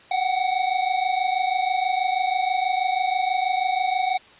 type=tone pair together; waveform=square; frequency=734 / 760.2 Hz; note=F#5 / F#5; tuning=-14 / +47 cents; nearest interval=minor second; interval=61 cents; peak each=-24 dBFS; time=0.11-4.18 s; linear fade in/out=5 ms; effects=white hiss -49 dBFS RMS until 4.39 s + resampled to 8000 Hz